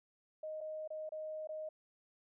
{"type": "tone with dropouts", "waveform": "sine", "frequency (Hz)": 622.3, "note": "D#5", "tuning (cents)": 0, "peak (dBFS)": -40, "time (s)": [0.43, 1.69], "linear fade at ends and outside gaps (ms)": 5, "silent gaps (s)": [[0.607, 0.611], [0.877, 0.903], [1.092, 1.12], [1.473, 1.49]], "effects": []}